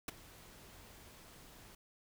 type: noise with ADSR envelope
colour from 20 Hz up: pink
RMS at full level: -36 dBFS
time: 0.08-1.75 s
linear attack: 4 ms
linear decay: 15 ms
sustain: -21 dB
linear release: 4 ms
effects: none